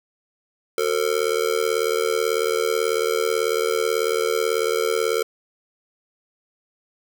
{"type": "tone with amplitude modulation", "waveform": "square", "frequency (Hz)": 451.2, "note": "A4", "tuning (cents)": 44, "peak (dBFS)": -16, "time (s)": [0.78, 5.23], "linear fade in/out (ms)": 2, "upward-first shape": "sine", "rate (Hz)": 78.2, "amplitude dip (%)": 95, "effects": ["7-bit"]}